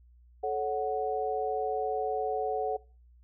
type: chord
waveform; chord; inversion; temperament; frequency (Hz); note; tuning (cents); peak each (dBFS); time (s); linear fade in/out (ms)
sine; F# minor; first; equal with one note detuned; 434.2 / 554.4 / 740; A4 / C#5 / F#5; -23 / 0 / 0; -32 / -36 / -31; 0.43-2.77; 10
effects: noise-tail reverb RT60 0.4 s tail -23 dB re dry + added 60 Hz sine -55 dBFS peak until 3.23 s